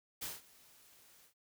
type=noise with ADSR envelope; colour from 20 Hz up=white; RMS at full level=-40 dBFS; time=0.21-1.34 s; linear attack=17 ms; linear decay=180 ms; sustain=-23 dB; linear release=100 ms; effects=none